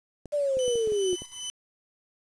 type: clicks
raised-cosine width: 2 ms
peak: -27 dBFS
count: 8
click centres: 0.257 / 0.57 / 0.68 / 0.756 / 0.874 / 0.921 / 1.13 / 1.22 s
type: linear sweep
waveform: sine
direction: down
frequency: 597 to 351.3 Hz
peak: -23 dBFS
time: 0.32-1.16 s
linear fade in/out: 20 ms
type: tone with tremolo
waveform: 20% pulse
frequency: 3011 Hz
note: F#7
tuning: 30 cents sharp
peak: -26 dBFS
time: 0.59-1.5 s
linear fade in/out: 0 ms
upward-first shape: triangle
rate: 2.5 Hz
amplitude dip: 90%
effects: resampled to 22050 Hz + 8-bit